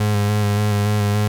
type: tone with vibrato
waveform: 35% pulse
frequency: 103.83 Hz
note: G#2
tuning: in tune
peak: -14 dBFS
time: 0-1.28 s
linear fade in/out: 5 ms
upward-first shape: square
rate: 3.5 Hz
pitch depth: 20 cents each way
effects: none